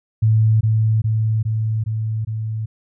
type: tone with echo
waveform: sine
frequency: 110 Hz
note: A2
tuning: in tune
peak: -11 dBFS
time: 0.22-0.61 s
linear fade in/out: 10 ms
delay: 410 ms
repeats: 5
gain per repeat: -2 dB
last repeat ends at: 2.66 s
effects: none